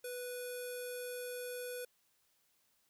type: tone with low-pass filter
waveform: square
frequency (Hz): 493.9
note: B4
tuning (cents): 0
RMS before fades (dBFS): -43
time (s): 0.04-1.85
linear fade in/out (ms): 5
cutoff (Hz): 11000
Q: 7.7
effects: white hiss -75 dBFS RMS until 2.89 s